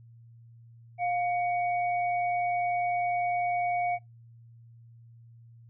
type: tone pair together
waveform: sine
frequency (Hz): 707 / 2245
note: F5 / C#7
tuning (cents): +21 / +21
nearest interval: octave + minor sixth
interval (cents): 2000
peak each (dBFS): -26 / -35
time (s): 0.98-3.99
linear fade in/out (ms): 50
effects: noise-tail reverb RT60 0.2 s tail -25 dB re dry + added 116 Hz sine -50 dBFS peak until 5.69 s